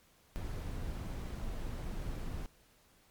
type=noise; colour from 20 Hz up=brown; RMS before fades=-39 dBFS; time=0.36-2.46 s; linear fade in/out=0 ms; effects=pink hiss -66 dBFS RMS until 3.1 s + MP3 96 kbps